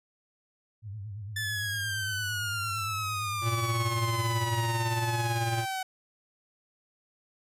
sine tone with vibrato, 103.2 Hz, G#2, 10 cents flat, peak -36 dBFS, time 0.82-4.72 s, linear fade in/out 50 ms, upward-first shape sine, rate 8.8 Hz, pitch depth 120 cents each way
sawtooth exponential sweep, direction down, 1757 to 750 Hz, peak -27 dBFS, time 1.36-5.83 s, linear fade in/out 5 ms
square tone with tremolo, 115.7 Hz, A#2, 13 cents flat, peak -27 dBFS, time 3.41-5.66 s, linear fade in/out 50 ms, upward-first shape sine, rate 18 Hz, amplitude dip 50%
effects resampled to 32000 Hz

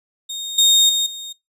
30% pulse tone with level steps, 3701 Hz, A#7, 13 cents flat, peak -23 / -8 / -14 / -27 dBFS, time 0.29-1.33 s, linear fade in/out 10 ms, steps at 0.58 / 0.89 / 1.06 s, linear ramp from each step 5 ms, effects noise-tail reverb RT60 0.2 s tail -24 dB re dry + resampled to 32000 Hz

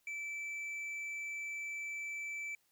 triangle tone with hard clipping, 2320 Hz, D7, 22 cents flat, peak -40 dBFS, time 0.07-2.55 s, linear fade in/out 2 ms, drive 7 dB, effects white hiss -75 dBFS RMS until 2.71 s

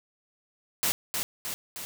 white noise with echo, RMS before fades -26 dBFS, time 0.83-0.92 s, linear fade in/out 0 ms, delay 310 ms, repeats 3, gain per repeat -4 dB, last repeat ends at 1.85 s, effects none

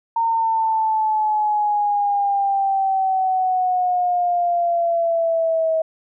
sine exponential sweep, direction down, 919 to 640 Hz, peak -16 dBFS, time 0.16-5.82 s, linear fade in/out 5 ms, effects none

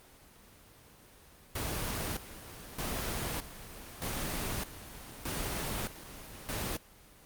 pink noise with tremolo, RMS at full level -35 dBFS, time 1.55-6.77 s, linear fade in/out 5 ms, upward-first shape square, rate 0.81 Hz, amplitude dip 75%, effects pink hiss -57 dBFS RMS until 7.25 s + Opus 24 kbps

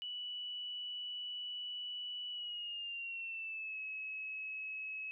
sine tone with pitch glide, 2955 to 2572 Hz, F#7 to E7, -3 to -43 cents, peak -40 dBFS, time 0.02-5.11 s, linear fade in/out 0 ms, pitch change -240 cents, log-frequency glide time 2.3-3.79 s, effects none

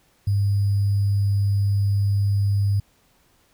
sine tone with sample-and-hold, 100.2 Hz, G2, 38 cents sharp, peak -17 dBFS, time 0.27-2.8 s, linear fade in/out 5 ms, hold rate 4900 Hz, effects pink hiss -61 dBFS RMS until 3.53 s

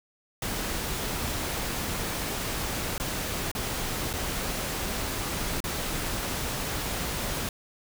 pink noise with dropouts, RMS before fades -31 dBFS, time 0.42-7.49 s, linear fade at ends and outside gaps 2 ms, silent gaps 2.98-2.999 / 3.515-3.55 / 4.131-4.136 / 5.604-5.64 s, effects none

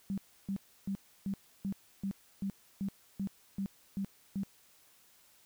sine tone bursts, 196 Hz, G3, in tune, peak -32 dBFS, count 12, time 0.1-4.434 s, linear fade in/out 0 ms, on 77 ms, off 310 ms, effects white hiss -64 dBFS RMS until 5.45 s

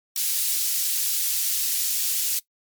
white high-pass noise, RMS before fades -24 dBFS, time 0.16-2.39 s, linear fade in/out 2 ms, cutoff 3900 Hz, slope 12 dB/octave, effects noise-tail reverb RT60 0.1 s tail -19 dB re dry + MP3 96 kbps

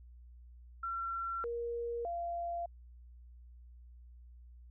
sine tone with pitch steps, 1359 / 471.2 / 688 Hz, F6 / A#4 / F5, -48 / +19 / -26 cents, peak -35 dBFS, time 0.83-2.66 s, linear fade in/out 5 ms, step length 610 ms, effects added 60 Hz sine -52 dBFS peak until 4.7 s

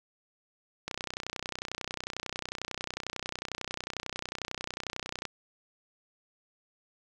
click train, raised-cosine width 0.2 ms, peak -17 dBFS, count 137, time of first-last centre 0.88-5.253 s, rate 31.1 Hz, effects none

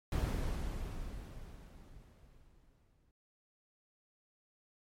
brown noise with exponential decay, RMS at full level -31 dBFS, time 0.12-3.11 s, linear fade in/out 2 ms, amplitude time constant 650 ms, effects MP3 64 kbps

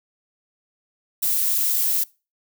violet noise, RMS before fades -21 dBFS, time 1.22-2.04 s, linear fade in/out 10 ms, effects noise-tail reverb RT60 0.3 s tail -23 dB re dry

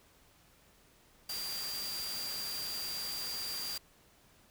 sine tone in noise, 4741 Hz, D8, 16 cents sharp, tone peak -38 dBFS, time 1.29-3.78 s, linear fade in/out 5 ms, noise white, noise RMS -42 dBFS, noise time 1.29-3.78 s, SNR +1 dB, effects pink hiss -64 dBFS RMS until 4.5 s

